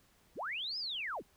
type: linear two-way sweep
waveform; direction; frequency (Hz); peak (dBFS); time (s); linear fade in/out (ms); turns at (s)
sine; up then down; 69.3 to 5190 to 69.3; -36; 0.35-1.23; 50; 0.78
effects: pink hiss -68 dBFS RMS until 1.36 s